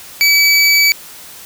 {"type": "tone", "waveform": "25% pulse", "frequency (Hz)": 2290, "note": "D7", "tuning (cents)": -44, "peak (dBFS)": -4, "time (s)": [0.21, 0.92], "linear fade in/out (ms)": 0, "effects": ["white hiss -35 dBFS RMS until 1.45 s"]}